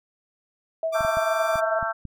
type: tone with tremolo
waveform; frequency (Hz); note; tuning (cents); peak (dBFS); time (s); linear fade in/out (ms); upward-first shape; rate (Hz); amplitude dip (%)
sine; 649; E5; -27; -21; 0.83-1.79; 2; triangle; 9; 55
type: tone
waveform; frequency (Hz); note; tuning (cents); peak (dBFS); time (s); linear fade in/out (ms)
sawtooth; 1179; D6; +6; -28; 0.92-1.61; 20
type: harmonic tone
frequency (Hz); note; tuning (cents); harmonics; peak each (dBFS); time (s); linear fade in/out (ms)
223.7; A3; +29; 3 / 4 / 5 / 6 / 7; -29 / -32 / -34 / -28 / -31; 0.94-1.93; 20
type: clicks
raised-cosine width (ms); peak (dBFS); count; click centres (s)
5; -24; 6; 1.008 / 1.049 / 1.171 / 1.557 / 1.828 / 2.053
effects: none